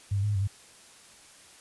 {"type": "tone with pitch steps", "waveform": "sine", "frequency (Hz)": [100.4, 98.8, 104.2, 103.4, 96, 101], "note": ["G2", "G2", "G#2", "G#2", "G2", "G#2"], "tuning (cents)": [42, 14, 6, -7, -36, -48], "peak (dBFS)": -24, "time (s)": [0.11, 0.476], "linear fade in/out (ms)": 10, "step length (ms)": 61, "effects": ["white hiss -53 dBFS RMS until 1.6 s", "resampled to 24000 Hz"]}